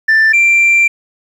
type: tone pair in turn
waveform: sine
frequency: 1772 / 2360 Hz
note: A6 / D7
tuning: +12 / +8 cents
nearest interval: perfect fourth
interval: 496 cents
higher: second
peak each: -4 dBFS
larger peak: neither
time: 0.08-0.33 / 0.33-0.88 s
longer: second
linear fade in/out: 10 ms
effects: tanh soft clip ceiling -5 dBFS + 7-bit